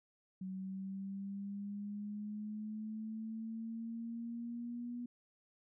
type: linear sweep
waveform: sine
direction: up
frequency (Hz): 187.4 to 242.7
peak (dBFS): -40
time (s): 0.41-5.06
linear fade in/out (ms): 5
effects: none